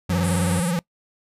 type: tone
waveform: 45% pulse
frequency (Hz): 92.5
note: F#2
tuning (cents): 0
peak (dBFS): -24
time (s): 0.09-0.6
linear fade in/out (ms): 5
type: tone with vibrato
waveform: square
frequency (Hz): 174.6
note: F3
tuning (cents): 0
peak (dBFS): -21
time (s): 0.1-0.79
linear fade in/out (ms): 0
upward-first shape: sine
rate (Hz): 19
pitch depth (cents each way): 110
type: band-pass noise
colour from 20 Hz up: white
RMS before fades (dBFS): -35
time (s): 0.23-0.72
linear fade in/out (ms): 20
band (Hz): 7400 to 11000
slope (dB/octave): 96
effects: noise-tail reverb RT60 0.1 s tail -23 dB re dry + resampled to 32000 Hz

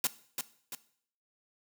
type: noise with echo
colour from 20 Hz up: white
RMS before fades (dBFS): -28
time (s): 0.04-0.07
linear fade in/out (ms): 2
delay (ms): 340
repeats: 2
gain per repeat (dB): -6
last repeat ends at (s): 0.75
effects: noise-tail reverb RT60 0.6 s tail -17 dB re dry + high-pass 150 Hz 12 dB/octave

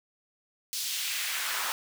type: noise with high-pass filter sweep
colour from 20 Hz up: pink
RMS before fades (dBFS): -32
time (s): 0.73-1.72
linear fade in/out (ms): 0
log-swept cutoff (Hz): 4600 to 1000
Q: 1.4
effects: none

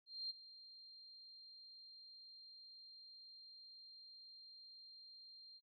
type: tone with ADSR envelope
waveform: sine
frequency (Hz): 4186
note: C8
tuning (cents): 0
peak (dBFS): -40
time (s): 0.06-5.61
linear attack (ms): 240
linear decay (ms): 18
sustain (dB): -16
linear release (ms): 49
effects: noise-tail reverb RT60 0.1 s tail -21 dB re dry

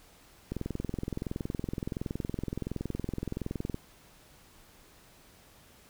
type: click train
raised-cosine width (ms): 3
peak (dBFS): -20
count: 70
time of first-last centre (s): 0.52-3.744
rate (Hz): 21.4
effects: pink hiss -58 dBFS RMS until 5.89 s

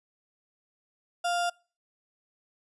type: tone with sample-and-hold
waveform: sine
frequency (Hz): 698.5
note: F5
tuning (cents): 0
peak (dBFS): -25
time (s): 1.24-1.5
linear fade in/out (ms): 10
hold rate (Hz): 2100
effects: noise-tail reverb RT60 0.4 s tail -26 dB re dry + resampled to 24000 Hz

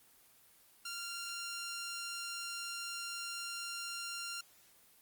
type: tone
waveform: 10% pulse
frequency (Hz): 1388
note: F6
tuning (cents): -11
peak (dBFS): -32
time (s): 0.85-4.41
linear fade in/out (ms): 5
effects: white hiss -64 dBFS RMS until 5.01 s + Opus 24 kbps

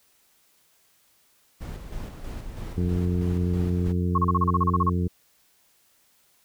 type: noise with tremolo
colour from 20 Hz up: brown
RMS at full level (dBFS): -34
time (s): 1.6-3.93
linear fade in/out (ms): 20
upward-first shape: square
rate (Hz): 3.1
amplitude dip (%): 40
type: harmonic tone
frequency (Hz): 88.8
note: F2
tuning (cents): +29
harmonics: 1 / 2 / 3 / 4 / 5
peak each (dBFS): -24 / -26 / -34 / -34 / -37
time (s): 2.77-5.08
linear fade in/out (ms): 10
type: tone bursts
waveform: sine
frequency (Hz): 1091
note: C#6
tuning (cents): -28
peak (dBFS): -19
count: 12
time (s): 4.15-4.896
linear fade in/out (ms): 5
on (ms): 31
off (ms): 34
effects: white hiss -63 dBFS RMS until 6.44 s

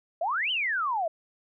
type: exponential two-way sweep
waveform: sine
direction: up then down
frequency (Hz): 625 to 3136 to 625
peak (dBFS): -25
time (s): 0.21-1.08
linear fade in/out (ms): 5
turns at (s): 0.51
effects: none

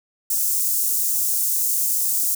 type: high-pass noise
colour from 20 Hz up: white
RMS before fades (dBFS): -21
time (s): 0.3-2.35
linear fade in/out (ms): 5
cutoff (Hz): 6700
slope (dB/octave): 24
effects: none

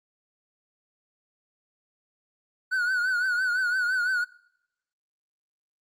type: tone with vibrato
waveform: triangle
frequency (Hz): 1480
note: F#6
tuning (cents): 0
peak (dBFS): -21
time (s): 2.71-4.25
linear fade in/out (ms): 20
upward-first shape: triangle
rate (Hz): 5.9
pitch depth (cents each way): 86
effects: noise-tail reverb RT60 0.8 s tail -23 dB re dry + Opus 48 kbps

